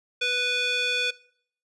square tone with band-pass filter, 493.9 Hz, B4, in tune, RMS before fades -25 dBFS, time 0.21-1.11 s, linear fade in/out 10 ms, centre 2900 Hz, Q 3.3, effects noise-tail reverb RT60 0.6 s tail -21 dB re dry + resampled to 24000 Hz

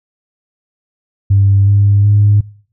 sine tone with pitch steps, 99 / 101.08 / 103.2 Hz, G2 / G#2 / G#2, +18 / -46 / -10 cents, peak -5 dBFS, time 1.3-2.41 s, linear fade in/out 10 ms, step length 370 ms, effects noise-tail reverb RT60 0.5 s tail -23 dB re dry + tanh soft clip ceiling -1 dBFS

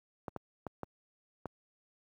clicks, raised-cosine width 1 ms, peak -24 dBFS, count 5, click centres 0.282 / 0.363 / 0.667 / 0.833 / 1.457 s, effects high-pass 80 Hz 12 dB/octave + 11-bit

